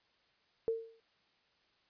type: tone with exponential decay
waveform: sine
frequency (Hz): 453.4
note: A#4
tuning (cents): -48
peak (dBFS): -27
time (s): 0.68-1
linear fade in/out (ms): 0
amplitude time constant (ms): 69
effects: white hiss -72 dBFS RMS until 1.89 s + resampled to 11025 Hz